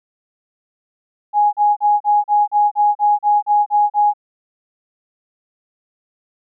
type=tone bursts; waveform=sine; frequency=830.6 Hz; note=G#5; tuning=in tune; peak=-10 dBFS; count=12; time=1.33-4.137 s; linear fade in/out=50 ms; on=200 ms; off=37 ms; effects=none